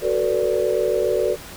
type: tone cluster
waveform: sine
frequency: 372.6 / 444 / 491.2 / 581 Hz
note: F#4 / A4 / B4 / D5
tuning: +12 / +16 / -9 / -19 cents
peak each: -23 dBFS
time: 0.01-1.37 s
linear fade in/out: 50 ms
effects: pink hiss -38 dBFS RMS until 1.56 s